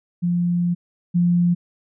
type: tone pair in turn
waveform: sine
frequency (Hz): 174.61 / 174.61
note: F3 / F3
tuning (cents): 0 / 0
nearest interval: unison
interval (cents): 0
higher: neither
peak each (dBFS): -17 / -14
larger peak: second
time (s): 0.22-0.75 / 1.14-1.55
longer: first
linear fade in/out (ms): 20
effects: none